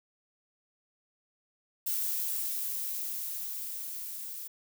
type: noise with level ramp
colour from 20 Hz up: violet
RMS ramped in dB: -31 to -41 dBFS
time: 1.86-4.48 s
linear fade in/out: 10 ms
effects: none